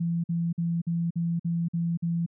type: tone bursts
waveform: sine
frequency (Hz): 169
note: E3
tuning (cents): +43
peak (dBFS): -24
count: 8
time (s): 0-2.263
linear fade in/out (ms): 10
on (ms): 240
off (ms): 49
effects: none